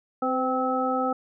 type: harmonic tone with a mistuned harmonic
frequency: 259.6 Hz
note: C4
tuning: 13 cents flat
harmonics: 1 / 2 / 3 / 5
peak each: -28 / -28 / -28 / -28 dBFS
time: 0.22-1.13 s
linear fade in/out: 5 ms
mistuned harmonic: 2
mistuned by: -27 cents
effects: none